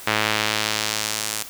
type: tone with band-pass filter sweep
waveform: sawtooth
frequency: 107.6 Hz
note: A2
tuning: 38 cents flat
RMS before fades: -24 dBFS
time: 0.07-1.43 s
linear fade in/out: 5 ms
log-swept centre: 2200 to 9200 Hz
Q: 0.87
effects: white hiss -39 dBFS RMS until 1.49 s